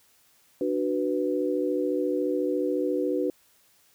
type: chord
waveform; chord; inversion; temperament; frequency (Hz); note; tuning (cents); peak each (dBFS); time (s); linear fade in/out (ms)
sine; B minor; first; just; 296.3 / 370.4 / 493.9; D4 / F#4 / B4; +15 / +2 / 0; -28; 0.61-3.3; 2
effects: white hiss -62 dBFS RMS until 3.94 s